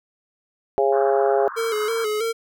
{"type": "harmonic tone", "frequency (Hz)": 136.8, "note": "C#3", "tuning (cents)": -23, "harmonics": [3, 4, 5, 6], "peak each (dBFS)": [-19, -22, -22, -25], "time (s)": [0.78, 1.48], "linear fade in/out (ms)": 0}
{"type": "band-pass noise", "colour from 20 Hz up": "pink", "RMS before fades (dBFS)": -34, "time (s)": [0.92, 2.06], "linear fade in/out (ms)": 10, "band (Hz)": [990, 1600], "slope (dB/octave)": 96}
{"type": "tone with vibrato", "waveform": "square", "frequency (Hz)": 440, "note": "A4", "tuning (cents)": 0, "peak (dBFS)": -22, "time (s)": [1.56, 2.33], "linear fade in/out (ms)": 20, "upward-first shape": "square", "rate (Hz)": 3.1, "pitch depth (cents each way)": 62}
{"effects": []}